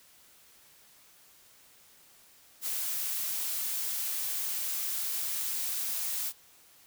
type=noise; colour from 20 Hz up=blue; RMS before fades=-33 dBFS; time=2.61-6.33 s; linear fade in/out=50 ms; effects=white hiss -59 dBFS RMS until 6.86 s